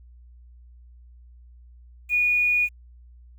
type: tone with quantisation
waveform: sine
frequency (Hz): 2453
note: D#7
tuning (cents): -25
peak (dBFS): -18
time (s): 2.09-2.69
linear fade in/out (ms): 50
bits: 8
effects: added 60 Hz sine -46 dBFS peak until 3.38 s